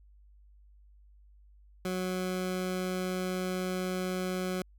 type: tone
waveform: 20% pulse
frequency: 184 Hz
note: F#3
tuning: 9 cents flat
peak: -26 dBFS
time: 1.85-4.62 s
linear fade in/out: 2 ms
effects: added 50 Hz sine -55 dBFS peak until 4.78 s